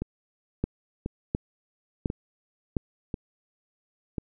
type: two click trains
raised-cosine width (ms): 3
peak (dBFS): -17 / -12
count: 5 / 4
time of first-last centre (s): 0.02-4.182 / 0.64-2.768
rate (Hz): 0.961 / 1.41
effects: none